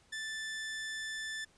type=tone; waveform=sawtooth; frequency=1760 Hz; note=A6; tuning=in tune; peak=-34 dBFS; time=0.12-1.45 s; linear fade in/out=10 ms; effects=pink hiss -66 dBFS RMS until 1.57 s + resampled to 22050 Hz